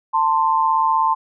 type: tone pair together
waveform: sine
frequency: 890.4 / 1046.5 Hz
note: A5 / C6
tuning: +20 / 0 cents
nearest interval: minor third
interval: 280 cents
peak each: -17 dBFS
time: 0.13-1.15 s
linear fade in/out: 20 ms
effects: none